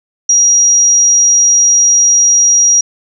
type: tone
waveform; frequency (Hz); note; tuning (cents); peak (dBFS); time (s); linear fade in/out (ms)
sine; 5730; F8; +44; -5; 0.29-2.81; 5
effects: none